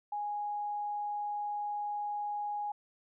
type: tone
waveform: sine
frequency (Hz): 828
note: G#5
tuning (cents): -5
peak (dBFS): -33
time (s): 0.12-2.72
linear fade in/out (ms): 5
effects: none